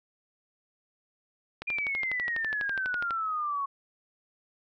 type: click train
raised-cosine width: 0.3 ms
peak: -20 dBFS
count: 19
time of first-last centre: 1.62-3.108 s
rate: 12.1 Hz
type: exponential sweep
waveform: sine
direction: down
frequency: 2429 to 1099 Hz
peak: -28 dBFS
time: 1.67-3.66 s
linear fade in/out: 10 ms
effects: none